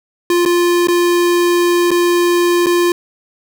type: tone with dropouts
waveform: square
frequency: 349.2 Hz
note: F4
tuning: in tune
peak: -11 dBFS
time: 0.3-2.92 s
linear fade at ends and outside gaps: 2 ms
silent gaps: 0.452-0.459 / 0.872-0.884 / 1.907-1.914 / 2.661-2.667 s
effects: none